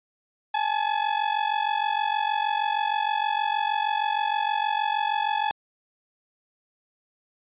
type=ring-modulated tone; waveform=40% pulse; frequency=853 Hz; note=G#5; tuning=46 cents sharp; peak=-19 dBFS; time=0.54-5.51 s; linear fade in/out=0 ms; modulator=23.2 Hz; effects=resampled to 8000 Hz